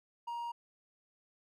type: tone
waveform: triangle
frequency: 943 Hz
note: A#5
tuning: 20 cents sharp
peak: -35 dBFS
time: 0.27-0.52 s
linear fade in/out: 10 ms
effects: none